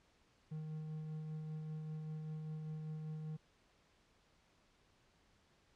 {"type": "tone with tremolo", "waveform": "triangle", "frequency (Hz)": 155.56, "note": "D#3", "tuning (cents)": 0, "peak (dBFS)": -39, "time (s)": [0.51, 3.37], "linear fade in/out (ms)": 10, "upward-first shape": "sine", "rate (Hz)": 5.1, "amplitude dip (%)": 25, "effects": ["pink hiss -72 dBFS RMS until 5.75 s", "low-pass 6000 Hz 12 dB/octave"]}